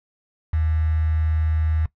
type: tone with quantisation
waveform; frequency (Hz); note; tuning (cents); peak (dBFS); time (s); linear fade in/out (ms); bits
sine; 79; D#2; +27; -18; 0.53-1.86; 5; 6
effects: noise-tail reverb RT60 0.1 s tail -19 dB re dry + low-pass 2000 Hz 12 dB/octave